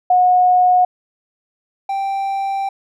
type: tone pair in turn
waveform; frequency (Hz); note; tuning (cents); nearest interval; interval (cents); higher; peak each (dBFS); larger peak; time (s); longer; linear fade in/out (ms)
sine / triangle; 727 / 783.9; F#5 / G5; -31 / 0; minor second; 131; second; -9 / -16; first; 0.1-0.85 / 1.89-2.69; second; 5
effects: none